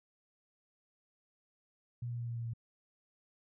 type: tone with pitch steps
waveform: sine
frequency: 120.3 / 119.4 / 118.51 / 117.62 / 116.74 / 115.87 Hz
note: B2 / A#2 / A#2 / A#2 / A#2 / A#2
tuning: -45 / +42 / +29 / +16 / +3 / -10 cents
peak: -36 dBFS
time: 2.02-2.536 s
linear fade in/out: 5 ms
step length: 86 ms
effects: none